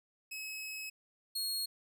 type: tone pair in turn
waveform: sawtooth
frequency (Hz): 2566 / 4298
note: E7 / C8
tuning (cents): -47 / +46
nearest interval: major sixth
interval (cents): 893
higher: second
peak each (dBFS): -37 / -31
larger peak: second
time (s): 0.31-0.9 / 1.35-1.66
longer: first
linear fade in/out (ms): 10
effects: none